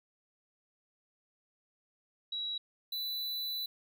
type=tone pair in turn; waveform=sine / square; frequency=3884 / 3979 Hz; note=B7 / B7; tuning=-30 / +12 cents; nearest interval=unison; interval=42 cents; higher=second; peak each=-34 / -35 dBFS; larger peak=first; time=2.32-2.58 / 2.92-3.66 s; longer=second; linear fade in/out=5 ms; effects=none